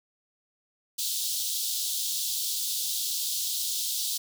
pink high-pass noise, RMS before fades -30 dBFS, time 0.98-4.18 s, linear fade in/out 10 ms, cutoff 3400 Hz, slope 48 dB/octave, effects none

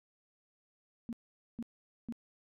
sine tone bursts, 233.1 Hz, A#3, in tune, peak -36 dBFS, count 3, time 1.09-2.124 s, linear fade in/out 0 ms, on 38 ms, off 460 ms, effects none

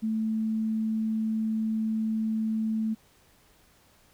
sine tone, 220 Hz, A3, in tune, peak -25 dBFS, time 0.02-2.95 s, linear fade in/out 20 ms, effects pink hiss -61 dBFS RMS until 4.13 s

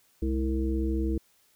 harmonic tone with a mistuned harmonic, 65.41 Hz, C2, in tune, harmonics 1 / 3 / 5 / 7, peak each -27 / -34 / -30 / -38 dBFS, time 0.22-1.18 s, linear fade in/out 5 ms, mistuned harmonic 3, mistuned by +150 cents, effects white hiss -65 dBFS RMS until 1.55 s

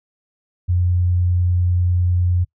sine tone, 89 Hz, F2, 33 cents sharp, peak -14 dBFS, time 0.68-2.45 s, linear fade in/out 20 ms, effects noise-tail reverb RT60 0.1 s tail -23 dB re dry

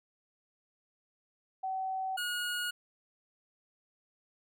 sine / 25% pulse tone pair in turn, 760 / 1444.7 Hz, F#5 / F#6, +46 / -42 cents, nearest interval major seventh, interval 1112 cents, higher second, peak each -32 / -29 dBFS, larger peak second, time 1.63-2.17 / 2.17-2.71 s, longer neither, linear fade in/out 10 ms, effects none

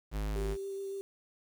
square tone, 51.91 Hz, G#1, in tune, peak -33 dBFS, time 0.11-0.57 s, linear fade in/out 50 ms
sine tone with vibrato, 392 Hz, G4, in tune, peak -36 dBFS, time 0.36-1.01 s, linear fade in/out 0 ms, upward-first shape sine, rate 7.2 Hz, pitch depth 11 cents each way
effects 9-bit

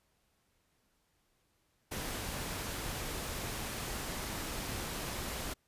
pink noise, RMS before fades -39 dBFS, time 1.91-5.54 s, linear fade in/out 10 ms, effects pink hiss -75 dBFS RMS until 5.67 s + resampled to 32000 Hz

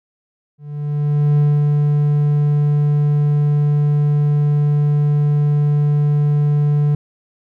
triangle tone with ADSR envelope, 146.83 Hz, D3, in tune, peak -8 dBFS, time 0.58-6.95 s, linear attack 800 ms, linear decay 230 ms, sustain -2 dB, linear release 3 ms, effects none

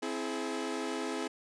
sawtooth chord, C augmented, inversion none, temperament equal with one note detuned, 261.6 / 329.6 / 423.3 Hz, C4 / E4 / G#4, 0 / 0 / +33 cents, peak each -34 dBFS, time 0.02-1.28 s, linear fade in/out 10 ms, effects resampled to 22050 Hz

